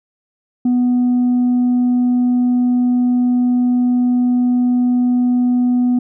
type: tone with tanh clipping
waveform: sine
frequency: 246.9 Hz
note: B3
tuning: in tune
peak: -12 dBFS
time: 0.65-5.99 s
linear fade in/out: 5 ms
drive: 1 dB
effects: none